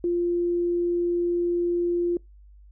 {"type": "tone", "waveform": "sine", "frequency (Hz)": 347.7, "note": "F4", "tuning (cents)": -8, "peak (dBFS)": -21, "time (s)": [0.04, 2.17], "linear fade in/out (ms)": 2, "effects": ["noise-tail reverb RT60 0.2 s tail -26 dB re dry", "added 50 Hz sine -47 dBFS peak until 2.71 s"]}